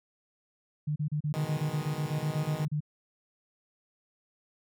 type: tone bursts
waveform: sine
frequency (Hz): 150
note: D3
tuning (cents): +37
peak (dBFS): -27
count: 16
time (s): 0.87-2.805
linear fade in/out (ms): 10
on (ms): 90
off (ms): 33
type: chord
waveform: 10% pulse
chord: G# minor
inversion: first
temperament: equal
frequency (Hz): 123.47 / 155.56 / 207.7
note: B2 / D#3 / G#3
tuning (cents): 0 / 0 / 0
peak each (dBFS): -34 / -31 / -34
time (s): 1.34-2.65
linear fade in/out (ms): 0
effects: none